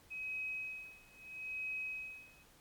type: tone with tremolo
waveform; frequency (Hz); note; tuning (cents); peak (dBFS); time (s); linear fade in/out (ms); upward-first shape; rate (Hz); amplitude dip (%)
sine; 2539; D#7; +34; -37; 0.1-2.44; 20; sine; 0.77; 95
effects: pink hiss -64 dBFS RMS until 2.6 s + MP3 96 kbps